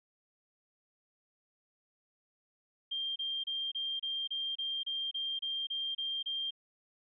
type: tone bursts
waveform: sine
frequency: 3186 Hz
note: G7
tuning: 27 cents sharp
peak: -33 dBFS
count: 13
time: 2.91-6.508 s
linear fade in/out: 10 ms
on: 250 ms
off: 29 ms
effects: none